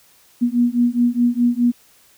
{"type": "beating tone pair", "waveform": "sine", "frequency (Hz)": [238.7, 243.5], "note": ["A#3", "B3"], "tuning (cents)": [41, -24], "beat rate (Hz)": 4.8, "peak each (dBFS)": -17, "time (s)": [0.41, 1.72], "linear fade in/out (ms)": 20, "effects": ["white hiss -53 dBFS RMS until 2.17 s"]}